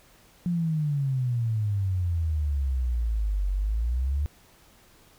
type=exponential two-way sweep; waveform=sine; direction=down then up; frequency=178.1 to 46.48 to 74.8 Hz; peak=-23 dBFS; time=0.46-4.26 s; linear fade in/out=0 ms; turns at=3.5 s; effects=pink hiss -57 dBFS RMS until 5.18 s